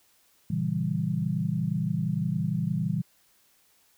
sine chord, A# diminished seventh, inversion none, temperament equal, 116.54 / 138.59 / 164.81 / 196 Hz, A#2 / C#3 / E3 / G3, 0 / 0 / 0 / 0 cents, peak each -33 / -32 / -28 / -31 dBFS, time 0.5-3.02 s, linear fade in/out 5 ms, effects white hiss -64 dBFS RMS until 3.97 s

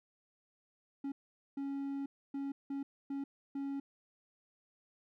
triangle tone bursts at uneven times, 277.2 Hz, C#4, in tune, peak -34 dBFS, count 6, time 1.04-1.12 / 1.57-2.06 / 2.34-2.52 / 2.7-2.83 / 3.1-3.24 / 3.55-3.8 s, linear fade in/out 5 ms, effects none

